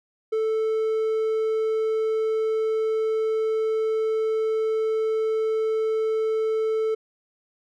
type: tone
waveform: triangle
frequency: 440 Hz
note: A4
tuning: in tune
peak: -19 dBFS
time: 0.32-6.95 s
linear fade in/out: 10 ms
effects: none